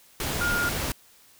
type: tone in noise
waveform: sine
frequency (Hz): 1418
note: F6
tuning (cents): +26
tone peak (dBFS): -24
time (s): 0.41-0.69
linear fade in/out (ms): 2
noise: pink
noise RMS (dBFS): -29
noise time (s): 0.2-0.92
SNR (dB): +2
effects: white hiss -56 dBFS RMS until 1.39 s